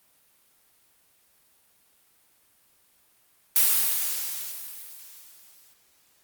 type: noise with exponential decay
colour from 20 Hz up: blue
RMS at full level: -18 dBFS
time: 3.56-5.73 s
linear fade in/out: 1 ms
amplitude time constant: 470 ms
effects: white hiss -63 dBFS RMS until 6.23 s + Opus 32 kbps